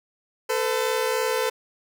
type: tone pair together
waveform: sawtooth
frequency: 443.8 / 507 Hz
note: A4 / B4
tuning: +15 / +45 cents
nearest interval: major second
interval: 230 cents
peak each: -21 dBFS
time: 0.49-1.5 s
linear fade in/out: 10 ms
effects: none